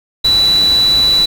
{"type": "tone in noise", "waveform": "sine", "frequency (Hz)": 3956, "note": "B7", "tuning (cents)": 2, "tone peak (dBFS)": -8, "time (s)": [0.24, 1.26], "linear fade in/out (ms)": 10, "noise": "pink", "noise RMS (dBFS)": -24, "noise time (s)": [0.24, 1.26], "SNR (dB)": 13, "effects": []}